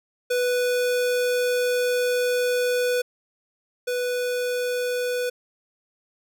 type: tone pair in turn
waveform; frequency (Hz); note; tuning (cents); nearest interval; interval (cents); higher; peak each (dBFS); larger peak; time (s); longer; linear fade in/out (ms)
square; 493.9 / 493.9; B4 / B4; 0 / 0; unison; 0; neither; -21 / -24; first; 0.3-3.02 / 3.87-5.3; first; 10
effects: none